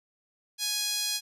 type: tone with high-pass filter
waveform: sawtooth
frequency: 830.6 Hz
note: G#5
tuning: in tune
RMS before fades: -30 dBFS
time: 0.58-1.21 s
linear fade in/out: 50 ms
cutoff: 4200 Hz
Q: 1.6
effects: resampled to 32000 Hz